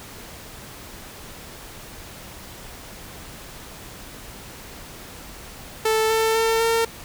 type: tone with pitch steps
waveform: sawtooth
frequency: 440 / 445.4 / 450.8 / 456.3 Hz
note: A4 / A4 / A4 / A#4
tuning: 0 / +21 / +42 / -37 cents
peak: -14 dBFS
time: 5.85-6.85 s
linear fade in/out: 5 ms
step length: 250 ms
effects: pink hiss -40 dBFS RMS until 7.04 s